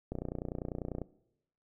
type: click train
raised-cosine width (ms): 2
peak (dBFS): -23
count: 28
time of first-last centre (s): 0.12-1.017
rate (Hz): 30.1
effects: noise-tail reverb RT60 0.8 s tail -20 dB re dry